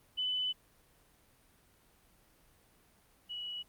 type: tone pair in turn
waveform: sine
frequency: 3005 / 2931 Hz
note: F#7 / F#7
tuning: +26 / -17 cents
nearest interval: unison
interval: 43 cents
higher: first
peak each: -31 / -38 dBFS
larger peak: first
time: 0.17-0.53 / 3.29-3.63 s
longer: first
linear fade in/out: 20 ms
effects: pink hiss -66 dBFS RMS until 3.68 s + Opus 32 kbps